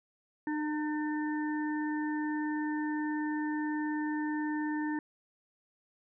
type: harmonic tone with a mistuned harmonic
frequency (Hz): 303.1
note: D#4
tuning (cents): -45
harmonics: 1 / 3 / 5 / 6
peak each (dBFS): -31 / -40 / -50 / -41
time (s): 0.47-4.99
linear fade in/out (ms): 2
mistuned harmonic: 6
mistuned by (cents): -23
effects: none